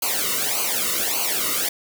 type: noise with flanger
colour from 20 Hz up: white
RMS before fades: -23 dBFS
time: 0.02-1.69 s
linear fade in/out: 5 ms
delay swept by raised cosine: 0.55 to 1.24 ms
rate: 1.7 Hz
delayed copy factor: -1
effects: none